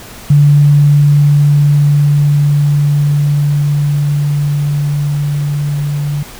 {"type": "tone with level ramp", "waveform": "sine", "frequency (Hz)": 145.3, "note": "D3", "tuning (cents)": -18, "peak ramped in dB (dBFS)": [-3, -13], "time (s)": [0.3, 6.23], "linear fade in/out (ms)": 5, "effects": ["pink hiss -32 dBFS RMS until 6.39 s"]}